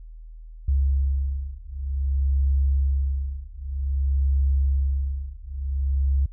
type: beating tone pair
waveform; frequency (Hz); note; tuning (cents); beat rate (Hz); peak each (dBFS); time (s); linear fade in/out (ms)
sine; 68 / 68.53; C#2 / C#2; -33 / -19; 0.53; -23; 0.68-6.26; 5
effects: added 40 Hz sine -38 dBFS peak until 6.32 s